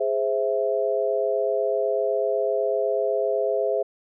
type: chord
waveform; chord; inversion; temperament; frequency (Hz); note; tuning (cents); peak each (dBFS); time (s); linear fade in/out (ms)
sine; Ab augmented; none; equal; 415.3 / 523.3 / 659.3; Ab4 / C5 / E5; 0 / 0 / 0; -25; 0-3.83; 10
effects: none